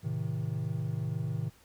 triangle chord, A diminished, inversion none, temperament just, 110 / 132 / 158.4 Hz, A2 / C3 / Eb3, 0 / +16 / +31 cents, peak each -33 dBFS, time 0.03-1.5 s, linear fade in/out 20 ms, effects pink hiss -61 dBFS RMS until 1.64 s

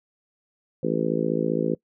harmonic tone, 55.2 Hz, A1, 6 cents sharp, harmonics 3 / 4 / 5 / 6 / 7 / 8 / 9, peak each -29 / -29 / -29 / -29 / -29 / -29 / -29 dBFS, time 0.83-1.75 s, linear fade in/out 5 ms, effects noise-tail reverb RT60 0.1 s tail -23 dB re dry

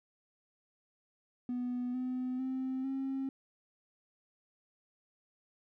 triangle tone with pitch steps, 246.9 / 253.8 / 261 / 268.3 Hz, B3 / B3 / C4 / C4, 0 / +47 / -4 / +44 cents, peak -30 dBFS, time 1.49-3.29 s, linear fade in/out 2 ms, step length 450 ms, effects tanh soft clip ceiling -29 dBFS

